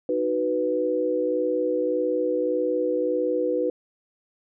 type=chord; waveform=sine; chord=B major; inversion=first; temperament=just; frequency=308.7 / 370.4 / 493.9 Hz; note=D#4 / F#4 / B4; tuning=-14 / +2 / 0 cents; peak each=-28 / -28 / -23 dBFS; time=0.09-3.7 s; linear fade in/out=2 ms; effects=none